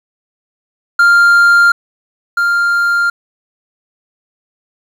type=tone pair in turn; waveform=triangle; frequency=1396.9 / 1396.9 Hz; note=F6 / F6; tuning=0 / 0 cents; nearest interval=unison; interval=0 cents; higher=neither; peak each=-3 / -8 dBFS; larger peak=first; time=0.99-1.72 / 2.37-3.1 s; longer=neither; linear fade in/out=5 ms; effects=7-bit